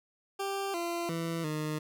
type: tone with pitch steps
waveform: 20% pulse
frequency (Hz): 393.4 / 342.2 / 166 / 153.5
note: G4 / F4 / E3 / D#3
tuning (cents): +6 / -35 / +12 / -23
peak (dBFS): -27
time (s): 0.39-1.79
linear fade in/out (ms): 10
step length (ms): 350
effects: none